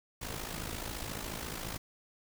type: noise with amplitude modulation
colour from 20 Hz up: pink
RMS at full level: -37 dBFS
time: 0.21-1.78 s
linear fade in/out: 10 ms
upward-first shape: sine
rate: 54.3 Hz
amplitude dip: 65%
effects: none